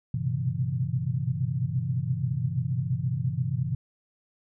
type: tone cluster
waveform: sine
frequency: 97.6 / 121.4 / 127.5 / 136.1 / 165.1 Hz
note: G2 / B2 / C3 / C#3 / E3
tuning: -7 / -29 / -44 / -31 / +3 cents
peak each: -35 / -30 / -32 / -30 / -33 dBFS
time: 0.14-3.75 s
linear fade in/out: 5 ms
effects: none